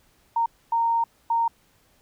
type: tone bursts at uneven times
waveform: sine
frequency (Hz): 924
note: A#5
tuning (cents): -16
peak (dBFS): -19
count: 3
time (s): 0.36-0.46 / 0.72-1.04 / 1.3-1.48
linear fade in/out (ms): 5
effects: pink hiss -62 dBFS RMS until 2.01 s